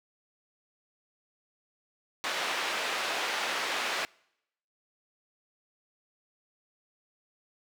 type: band-pass noise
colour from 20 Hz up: white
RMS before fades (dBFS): -32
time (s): 2.24-4.05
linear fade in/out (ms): 0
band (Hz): 450 to 2900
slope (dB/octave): 12
effects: noise-tail reverb RT60 0.8 s tail -26 dB re dry